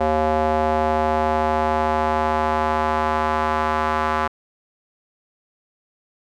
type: tone with band-pass filter sweep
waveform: square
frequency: 77.78 Hz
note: D#2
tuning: in tune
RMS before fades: -20 dBFS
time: 0-4.28 s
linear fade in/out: 10 ms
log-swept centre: 680 to 1100 Hz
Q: 2.1
effects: none